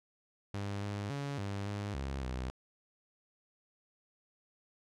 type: tone with pitch steps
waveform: sawtooth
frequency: 100.4 / 101.9 / 141.2 / 99.8 / 102.2 / 67.9 / 63.5 Hz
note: G2 / G#2 / C#3 / G2 / G#2 / C#2 / B1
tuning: +42 / -32 / +32 / +32 / -27 / -35 / +49 cents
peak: -32 dBFS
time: 0.54-2.5 s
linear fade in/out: 0 ms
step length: 280 ms
effects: low-pass 7000 Hz 12 dB/octave